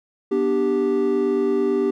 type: chord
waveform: triangle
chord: G major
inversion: first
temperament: just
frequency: 245 / 294 / 392 Hz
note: B3 / D4 / G4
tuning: -14 / +2 / 0 cents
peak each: -23 / -23 / -17 dBFS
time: 0.31-1.91 s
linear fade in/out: 10 ms
effects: none